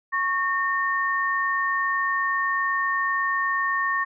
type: tone pair together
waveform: sine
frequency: 1104.6 / 1827 Hz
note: C#6 / A#6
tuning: -6 / -35 cents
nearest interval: major sixth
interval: 871 cents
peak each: -24 / -24 dBFS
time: 0.12-4.05 s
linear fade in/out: 20 ms
effects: none